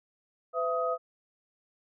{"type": "tone cluster", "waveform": "sine", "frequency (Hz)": [506, 666, 1256], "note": ["B4", "E5", "D#6"], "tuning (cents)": [42, 18, 16], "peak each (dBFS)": -31, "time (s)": [0.53, 0.98], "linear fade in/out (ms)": 50, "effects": []}